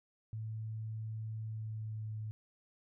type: tone with pitch glide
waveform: sine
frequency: 110 to 108.3 Hz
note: A2 to A2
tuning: 0 to -27 cents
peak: -38 dBFS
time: 0.33-2.31 s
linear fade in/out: 0 ms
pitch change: -27 cents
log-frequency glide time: 1.43-2.16 s
effects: none